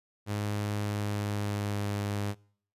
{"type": "tone with pitch glide", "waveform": "sawtooth", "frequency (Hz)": [103.7, 102.04], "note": ["G#2", "G#2"], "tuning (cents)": [-2, -30], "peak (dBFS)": -26, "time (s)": [0.26, 2.35], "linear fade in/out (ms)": 50, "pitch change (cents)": -28, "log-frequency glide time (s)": [0.8, 1.99], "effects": ["noise-tail reverb RT60 0.6 s tail -26 dB re dry", "resampled to 32000 Hz"]}